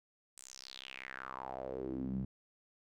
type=tone with band-pass filter sweep; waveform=sawtooth; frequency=65.41 Hz; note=C2; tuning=in tune; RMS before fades=-43 dBFS; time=0.37-2.25 s; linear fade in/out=5 ms; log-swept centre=8600 to 160 Hz; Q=4.8; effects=none